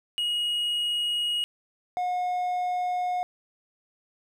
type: tone pair in turn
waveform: triangle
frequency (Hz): 2889 / 722.2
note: F#7 / F#5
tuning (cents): -42 / -42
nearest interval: 2 octaves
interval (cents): 2400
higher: first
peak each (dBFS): -23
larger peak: neither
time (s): 0.18-1.44 / 1.97-3.23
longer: neither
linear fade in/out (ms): 0
effects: none